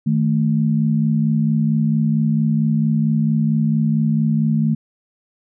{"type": "tone pair together", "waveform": "sine", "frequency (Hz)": [155.56, 220], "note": ["D#3", "A3"], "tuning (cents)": [0, 0], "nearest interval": "tritone", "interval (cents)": 600, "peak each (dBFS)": -17, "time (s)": [0.06, 4.75], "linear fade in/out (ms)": 10, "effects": []}